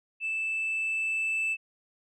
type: tone with level ramp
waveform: sine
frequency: 2637 Hz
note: E7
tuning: in tune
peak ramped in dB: -27 to -23 dBFS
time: 0.2-1.57 s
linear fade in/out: 50 ms
effects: tanh soft clip ceiling -25 dBFS